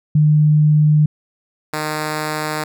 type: tone pair in turn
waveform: sine / 5% pulse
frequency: 151.4 / 153.51 Hz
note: D#3 / D#3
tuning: -47 / -23 cents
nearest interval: unison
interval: 24 cents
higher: second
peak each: -9 dBFS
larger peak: neither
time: 0.15-1.06 / 1.73-2.64 s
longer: neither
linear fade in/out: 5 ms
effects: none